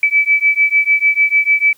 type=beating tone pair; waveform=sine; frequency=2300 / 2306.7 Hz; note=D7 / D7; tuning=-37 / -32 cents; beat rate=6.7 Hz; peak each=-13 dBFS; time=0.03-1.73 s; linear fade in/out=2 ms; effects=white hiss -52 dBFS RMS until 1.77 s